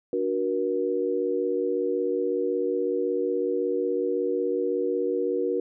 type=chord; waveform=sine; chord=D augmented; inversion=none; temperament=equal with one note detuned; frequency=293.7 / 370 / 475.4 Hz; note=D4 / F#4 / A#4; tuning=0 / 0 / +34 cents; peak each=-31 / -27 / -26 dBFS; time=0.13-5.6 s; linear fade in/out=2 ms; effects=none